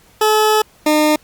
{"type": "tone pair in turn", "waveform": "20% pulse", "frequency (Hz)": [430, 304.1], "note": ["A4", "D#4"], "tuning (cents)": [-40, -40], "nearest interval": "tritone", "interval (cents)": 600, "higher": "first", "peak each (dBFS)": -6, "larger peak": "neither", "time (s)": [[0.21, 0.62], [0.86, 1.16]], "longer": "first", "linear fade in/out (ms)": 5, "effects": ["pink hiss -50 dBFS RMS until 1.23 s", "Opus 48 kbps"]}